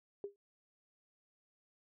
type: tone with exponential decay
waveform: sine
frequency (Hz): 402.8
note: G4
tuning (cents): +47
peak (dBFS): -35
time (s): 0.24-0.36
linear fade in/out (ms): 1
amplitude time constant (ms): 24
effects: none